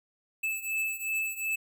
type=beating tone pair; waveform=square; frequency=2620 / 2622.7 Hz; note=E7 / E7; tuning=-11 / -9 cents; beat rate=2.7 Hz; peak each=-32 / -35 dBFS; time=0.43-1.56 s; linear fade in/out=10 ms; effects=none